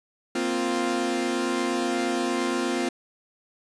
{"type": "chord", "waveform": "sawtooth", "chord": "Bb suspended second", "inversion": "none", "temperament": "equal", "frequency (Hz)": [233.1, 261.6, 349.2], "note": ["Bb3", "C4", "F4"], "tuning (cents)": [0, 0, 0], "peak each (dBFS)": [-27, -24, -23], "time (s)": [0.35, 2.89], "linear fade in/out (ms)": 5, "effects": ["resampled to 22050 Hz"]}